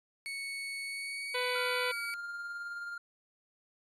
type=tone with pitch glide; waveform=35% pulse; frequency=2217 to 2279 Hz; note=C#7 to C#7; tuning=0 to +47 cents; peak=-35 dBFS; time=0.26-2.14 s; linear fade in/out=0 ms; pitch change=+47 cents; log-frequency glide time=0.84-1.85 s
type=harmonic tone; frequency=496.9 Hz; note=B4; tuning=11 cents sharp; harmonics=1 / 2 / 3 / 4 / 5 / 6 / 7 / 8 / 9; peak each=-35 / -38 / -40 / -41 / -42 / -43 / -43 / -44 / -45 dBFS; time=1.34-1.92 s; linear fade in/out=10 ms
type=tone with tremolo; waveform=triangle; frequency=1402 Hz; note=F6; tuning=6 cents sharp; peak=-35 dBFS; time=1.55-2.98 s; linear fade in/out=5 ms; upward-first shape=sine; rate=19 Hz; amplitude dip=30%
effects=resampled to 32000 Hz

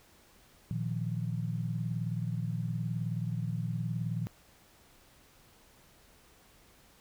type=chord; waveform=sine; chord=Bb suspended fourth; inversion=none; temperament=equal; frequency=116.54 / 155.56 / 174.61 Hz; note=Bb2 / Eb3 / F3; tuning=0 / 0 / 0 cents; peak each=-34 / -36 / -37 dBFS; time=0.71-4.27 s; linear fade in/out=0 ms; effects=pink hiss -61 dBFS RMS until 7 s

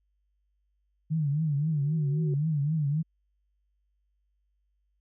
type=tone with vibrato; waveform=sine; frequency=150.2 Hz; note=D3; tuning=39 cents sharp; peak=-24 dBFS; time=1.1-3.03 s; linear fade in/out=20 ms; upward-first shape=triangle; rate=3.8 Hz; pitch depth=150 cents each way
type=tone with exponential growth; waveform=sine; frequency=370 Hz; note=F#4; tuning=in tune; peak=-34 dBFS; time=1.32-2.34 s; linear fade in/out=2 ms; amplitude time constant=220 ms
effects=added 50 Hz sine -70 dBFS peak until 5 s

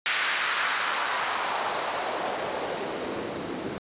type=noise with band-pass filter sweep; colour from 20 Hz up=white; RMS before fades=-29 dBFS; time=0.06-3.78 s; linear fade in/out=0 ms; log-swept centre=1900 to 280 Hz; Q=1.5; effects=resampled to 8000 Hz

